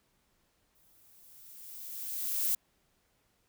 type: noise with exponential growth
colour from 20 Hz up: violet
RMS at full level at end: -28 dBFS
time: 0.75-2.55 s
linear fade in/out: 5 ms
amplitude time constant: 390 ms
effects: pink hiss -73 dBFS RMS until 3.48 s